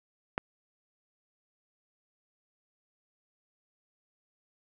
click, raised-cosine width 0.5 ms, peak -14 dBFS, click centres 0.379 s, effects none

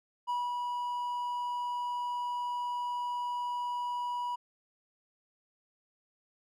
triangle tone with ADSR envelope, 974 Hz, B5, 24 cents flat, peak -27 dBFS, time 0.27-4.36 s, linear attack 27 ms, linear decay 210 ms, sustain -3 dB, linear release 12 ms, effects none

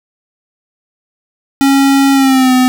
square tone with pitch glide, 274.4 to 254.5 Hz, C#4 to C4, -17 to -48 cents, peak -7 dBFS, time 1.61-2.68 s, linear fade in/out 0 ms, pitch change -131 cents, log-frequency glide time 2.13-2.53 s, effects none

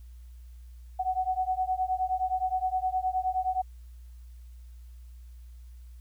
sine beating tone pair, 741 / 750.6 Hz, F#5 / F#5, +2 / +25 cents, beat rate 9.6 Hz, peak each -29 dBFS, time 0.99-3.62 s, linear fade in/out 10 ms, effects added 60 Hz sine -44 dBFS peak until 6 s + white hiss -68 dBFS RMS until 6 s

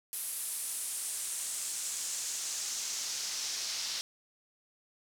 pink noise with band-pass filter sweep, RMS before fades -37 dBFS, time 0.13-4.01 s, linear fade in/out 0 ms, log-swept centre 11000 to 5000 Hz, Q 2.2, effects none

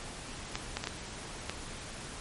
clicks, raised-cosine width 0.2 ms, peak -15 dBFS, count 5, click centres 0.555 / 0.77 / 0.84 / 0.872 / 1.496 s, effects pink hiss -43 dBFS RMS until 2.2 s + MP3 48 kbps

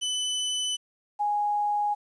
sawtooth / sine tone pair in turn, 3004 / 828.5 Hz, F#7 / G#5, +26 / -4 cents, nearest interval octave + minor seventh, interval 2230 cents, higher first, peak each -23 dBFS, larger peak neither, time 0.01-0.77 / 1.19-1.95 s, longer neither, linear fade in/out 20 ms, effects resampled to 22050 Hz + 10-bit

